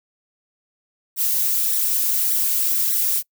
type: noise with flanger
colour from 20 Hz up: violet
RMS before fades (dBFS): -20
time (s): 1.16-3.23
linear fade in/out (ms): 50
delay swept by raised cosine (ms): 0.51 to 6.31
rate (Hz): 1.7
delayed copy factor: +0.9
effects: noise-tail reverb RT60 0.1 s tail -24 dB re dry